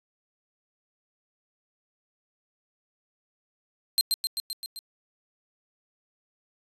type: tone with echo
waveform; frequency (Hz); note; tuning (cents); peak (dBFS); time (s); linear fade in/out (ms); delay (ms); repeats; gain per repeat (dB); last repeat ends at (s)
sawtooth; 4159; C8; -11; -16; 3.98-4.01; 0; 130; 6; -3; 4.79
effects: resampled to 32000 Hz